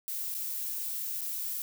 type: noise with dropouts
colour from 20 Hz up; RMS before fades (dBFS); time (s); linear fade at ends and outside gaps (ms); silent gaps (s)
violet; -35; 0.08-1.62; 0; 0.342-0.349 / 1.211-1.216
effects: none